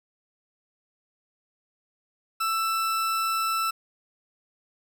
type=tone; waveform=40% pulse; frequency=1326 Hz; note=E6; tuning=10 cents sharp; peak=-23 dBFS; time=2.4-3.71 s; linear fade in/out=10 ms; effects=9-bit